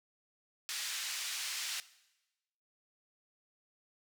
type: band-pass noise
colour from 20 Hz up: white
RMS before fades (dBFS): -39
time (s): 0.69-1.8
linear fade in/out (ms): 0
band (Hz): 1800 to 6300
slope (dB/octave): 12
effects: noise-tail reverb RT60 1.0 s tail -18 dB re dry